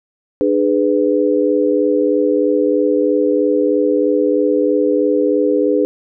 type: chord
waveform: sine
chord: G# diminished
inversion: second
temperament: just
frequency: 299 / 415.3 / 498.4 Hz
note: D4 / G#4 / B4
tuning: +31 / 0 / +16 cents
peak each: -16 dBFS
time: 0.41-5.85 s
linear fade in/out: 0 ms
effects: none